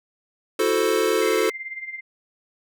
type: chord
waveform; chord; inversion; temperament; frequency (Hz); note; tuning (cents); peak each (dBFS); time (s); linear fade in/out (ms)
square; F# half-diminished seventh; third; equal; 329.6 / 370 / 440 / 523.3; E4 / F#4 / A4 / C5; 0 / 0 / 0 / 0; -28 / -25 / -22 / -27; 0.59-1.5; 5
type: tone with tremolo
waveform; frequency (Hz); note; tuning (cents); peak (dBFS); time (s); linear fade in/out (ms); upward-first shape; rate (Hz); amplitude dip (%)
sine; 2093; C7; 0; -28; 1.21-2.01; 20; sine; 18; 70
effects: none